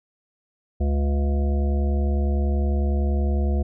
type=harmonic tone; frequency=70.8 Hz; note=C#2; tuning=37 cents sharp; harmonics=1 / 3 / 5 / 7 / 9 / 10; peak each=-19 / -29 / -33 / -36 / -38 / -39 dBFS; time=0.8-3.63 s; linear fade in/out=10 ms; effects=none